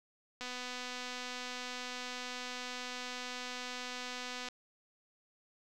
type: click train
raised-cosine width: 0.2 ms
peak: -25 dBFS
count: 1016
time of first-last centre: 0.41-4.486 s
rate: 249 Hz
effects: none